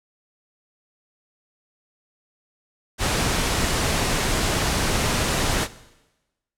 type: noise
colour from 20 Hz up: pink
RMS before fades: -22 dBFS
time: 2.98-5.68 s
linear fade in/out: 50 ms
effects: noise-tail reverb RT60 1.0 s tail -17 dB re dry + low-pass 10000 Hz 12 dB/octave